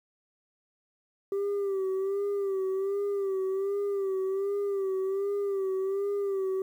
sine tone with vibrato, 392 Hz, G4, in tune, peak -24 dBFS, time 1.32-6.62 s, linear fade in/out 2 ms, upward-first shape sine, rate 1.3 Hz, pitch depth 57 cents each way, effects tanh soft clip ceiling -26 dBFS + 10-bit

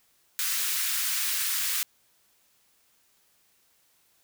white high-pass noise, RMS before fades -28 dBFS, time 0.39-1.83 s, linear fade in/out 0 ms, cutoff 1300 Hz, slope 24 dB/octave, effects white hiss -66 dBFS RMS until 4.23 s

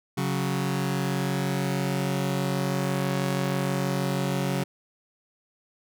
sawtooth tone pair together, 138.59 / 184.84 Hz, C#3 / F#3, 0 / -1 cents, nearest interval perfect fourth, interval 499 cents, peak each -23 / -24 dBFS, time 0.17-4.64 s, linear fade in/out 10 ms, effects none

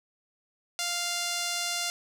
sawtooth tone with band-pass filter, 698 Hz, F5, 1 cent flat, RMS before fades -31 dBFS, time 0.79-1.9 s, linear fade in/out 0 ms, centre 5800 Hz, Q 1, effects none

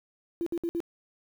sine tone bursts, 339.5 Hz, F4, 49 cents flat, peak -27 dBFS, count 4, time 0.41-0.803 s, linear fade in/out 0 ms, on 54 ms, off 59 ms, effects 9-bit

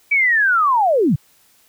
sine linear sweep, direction down, 2320 to 110 Hz, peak -12 dBFS, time 0.11-1.16 s, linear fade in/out 10 ms, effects white hiss -55 dBFS RMS until 1.68 s

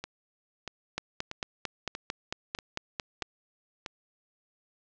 two click trains, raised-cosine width 0.2 ms, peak -19 / -14 dBFS, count 7 / 11, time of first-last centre 0.04-3.862 / 0.98-3.222 s, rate 1.57 / 4.46 Hz, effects low-pass 7000 Hz 12 dB/octave

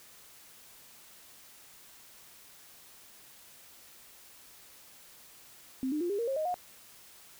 sine tone with pitch steps, 261.6 / 302.2 / 349.2 / 403.4 / 466.1 / 538.5 / 622.2 / 718.9 Hz, C4 / D4 / F4 / G4 / A#4 / C5 / D#5 / F5, 0 / +50 / 0 / +50 / 0 / +50 / 0 / +50 cents, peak -29 dBFS, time 5.83-6.542 s, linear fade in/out 0 ms, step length 89 ms, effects white hiss -55 dBFS RMS until 7.39 s

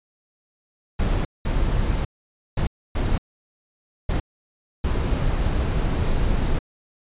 brown noise bursts at uneven times, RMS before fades -21 dBFS, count 6, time 0.99-1.25 / 1.45-2.05 / 2.57-2.67 / 2.95-3.18 / 4.09-4.2 / 4.84-6.59 s, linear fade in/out 5 ms, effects resampled to 8000 Hz

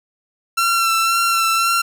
sawtooth tone with vibrato, 1352 Hz, E6, 43 cents sharp, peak -11 dBFS, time 0.57-1.82 s, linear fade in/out 10 ms, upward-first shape sine, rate 1.9 Hz, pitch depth 22 cents each way, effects none

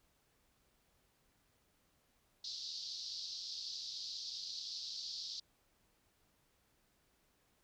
pink band-pass noise, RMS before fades -45 dBFS, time 2.44-5.4 s, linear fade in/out 5 ms, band 4000 to 5200 Hz, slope 48 dB/octave, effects pink hiss -75 dBFS RMS until 7.63 s

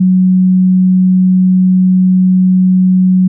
sine tone, 185 Hz, F#3, in tune, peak -5 dBFS, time 0-3.28 s, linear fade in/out 10 ms, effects none

